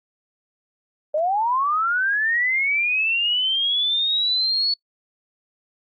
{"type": "linear sweep", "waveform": "sine", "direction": "up", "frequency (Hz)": [587.3, 4435], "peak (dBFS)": -18, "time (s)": [1.14, 4.74], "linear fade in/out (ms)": 5, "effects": ["noise-tail reverb RT60 0.1 s tail -25 dB re dry", "Opus 32 kbps"]}